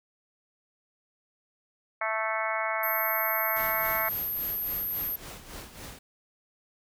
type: harmonic tone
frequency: 220 Hz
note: A3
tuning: in tune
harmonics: 3 / 4 / 5 / 6 / 7 / 8 / 9 / 10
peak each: -33 / -35 / -35 / -34 / -38 / -38 / -38 / -34 dBFS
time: 2.01-4.09 s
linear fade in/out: 5 ms
type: tone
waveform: sine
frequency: 12870 Hz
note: G9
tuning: 44 cents sharp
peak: -29 dBFS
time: 2.83-5.16 s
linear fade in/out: 5 ms
type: noise with tremolo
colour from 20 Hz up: pink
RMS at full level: -41 dBFS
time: 3.56-5.99 s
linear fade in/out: 5 ms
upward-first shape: sine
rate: 3.6 Hz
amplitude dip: 65%
effects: none